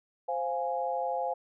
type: chord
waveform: sine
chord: F minor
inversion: second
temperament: equal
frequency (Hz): 523.3 / 698.5 / 830.6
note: C5 / F5 / Ab5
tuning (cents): 0 / 0 / 0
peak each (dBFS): -33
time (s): 0.28-1.34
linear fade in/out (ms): 10
effects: none